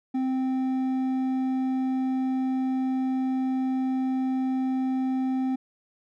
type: tone with hard clipping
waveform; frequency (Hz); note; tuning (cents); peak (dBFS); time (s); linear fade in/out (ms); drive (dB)
triangle; 260.7; C4; -6; -25; 0.14-5.56; 10; 9
effects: none